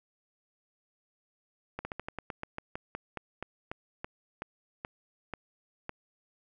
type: slowing click train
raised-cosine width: 0.5 ms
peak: -21 dBFS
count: 19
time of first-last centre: 1.79-5.894 s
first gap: 60 ms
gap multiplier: 1.14
effects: none